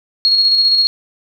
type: tone with tremolo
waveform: sine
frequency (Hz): 4301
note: C8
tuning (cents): +47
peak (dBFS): -8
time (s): 0.25-0.87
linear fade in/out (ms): 0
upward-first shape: square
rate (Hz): 15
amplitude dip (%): 30
effects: none